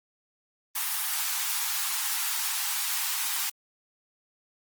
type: high-pass noise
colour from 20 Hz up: white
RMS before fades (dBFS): -29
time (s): 0.75-3.5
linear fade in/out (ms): 10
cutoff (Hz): 760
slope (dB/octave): 96
effects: Opus 24 kbps